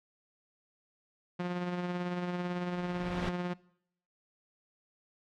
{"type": "tone with tremolo", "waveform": "sawtooth", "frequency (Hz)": 177.7, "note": "F3", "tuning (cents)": 30, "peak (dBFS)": -27, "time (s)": [1.39, 3.54], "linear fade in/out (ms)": 10, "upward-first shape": "sine", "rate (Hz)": 18, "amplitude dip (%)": 35}
{"type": "noise with exponential growth", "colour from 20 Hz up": "pink", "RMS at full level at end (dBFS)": -33, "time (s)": [2.41, 3.29], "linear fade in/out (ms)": 2, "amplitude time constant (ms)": 190}
{"effects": ["noise-tail reverb RT60 0.7 s tail -22 dB re dry", "low-pass 3000 Hz 12 dB/octave"]}